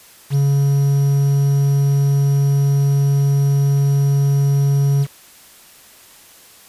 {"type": "tone with quantisation", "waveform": "triangle", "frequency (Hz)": 140, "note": "C#3", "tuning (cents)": 18, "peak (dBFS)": -10, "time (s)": [0.3, 5.07], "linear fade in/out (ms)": 50, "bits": 6, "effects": ["white hiss -45 dBFS RMS until 6.68 s", "resampled to 32000 Hz"]}